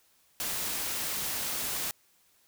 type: noise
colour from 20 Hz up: white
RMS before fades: -33 dBFS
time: 0.4-1.91 s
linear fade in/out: 0 ms
effects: white hiss -66 dBFS RMS until 2.47 s